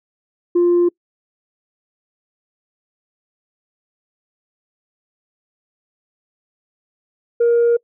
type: tone pair in turn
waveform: sine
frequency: 349.3 / 471 Hz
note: F4 / A#4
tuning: 0 / +18 cents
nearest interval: perfect fourth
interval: 518 cents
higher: second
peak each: -9 dBFS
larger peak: neither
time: 0.55-0.89 / 7.4-7.77 s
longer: second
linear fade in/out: 10 ms
effects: noise-tail reverb RT60 0.1 s tail -26 dB re dry + tanh soft clip ceiling -9 dBFS